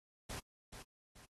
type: noise with echo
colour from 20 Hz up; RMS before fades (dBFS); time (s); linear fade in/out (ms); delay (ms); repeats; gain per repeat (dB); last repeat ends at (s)
pink; -45; 0.29-0.4; 10; 430; 2; -7; 1.26
effects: AAC 32 kbps